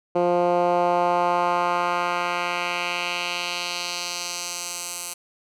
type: tone with band-pass filter sweep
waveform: 10% pulse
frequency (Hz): 175.6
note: F3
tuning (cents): +10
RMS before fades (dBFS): -24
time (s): 0.15-5.14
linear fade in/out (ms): 10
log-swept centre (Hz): 460 to 9300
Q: 1.4
effects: none